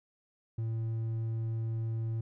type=tone with hard clipping; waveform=sine; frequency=112.9 Hz; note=A2; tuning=45 cents sharp; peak=-32 dBFS; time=0.58-2.21 s; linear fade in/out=5 ms; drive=3 dB; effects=none